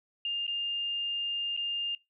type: tone with dropouts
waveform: sine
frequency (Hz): 2810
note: F7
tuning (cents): +10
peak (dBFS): -29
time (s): 0.25-1.95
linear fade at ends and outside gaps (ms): 2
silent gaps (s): 0.467-0.478 / 1.566-1.574
effects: noise-tail reverb RT60 0.2 s tail -22 dB re dry